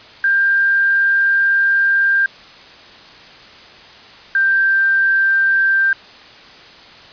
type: tone pair in turn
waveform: sine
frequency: 1591 / 1575.5 Hz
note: G6 / G6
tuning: +25 / +8 cents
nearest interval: unison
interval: 17 cents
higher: first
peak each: -11 dBFS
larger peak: neither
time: 0.24-2.26 / 4.35-5.93 s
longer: first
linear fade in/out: 2 ms
effects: white hiss -40 dBFS RMS until 7.12 s + resampled to 11025 Hz